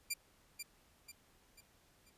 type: tone with echo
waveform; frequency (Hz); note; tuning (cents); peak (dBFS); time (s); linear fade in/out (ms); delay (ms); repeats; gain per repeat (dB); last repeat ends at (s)
10% pulse; 2381; D7; +23; -26; 0.1-0.14; 10; 490; 4; -7; 2.1
effects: pink hiss -69 dBFS RMS until 2.17 s + resampled to 32000 Hz